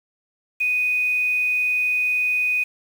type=tone with quantisation; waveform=sine; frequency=2489 Hz; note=D#7; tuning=in tune; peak=-18 dBFS; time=0.6-2.64 s; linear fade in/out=10 ms; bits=7; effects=none